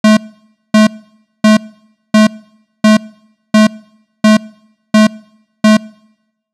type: tone bursts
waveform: square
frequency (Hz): 215.2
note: A3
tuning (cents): -38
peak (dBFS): -4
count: 9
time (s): 0.04-5.77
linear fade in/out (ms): 5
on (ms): 130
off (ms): 570
effects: noise-tail reverb RT60 0.9 s tail -25 dB re dry + low-pass 7000 Hz 12 dB/octave